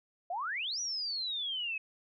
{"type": "exponential two-way sweep", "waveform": "sine", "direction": "up then down", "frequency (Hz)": [659.3, 5920, 2532], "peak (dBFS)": -33, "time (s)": [0.3, 1.78], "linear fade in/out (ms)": 5, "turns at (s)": 0.8, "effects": []}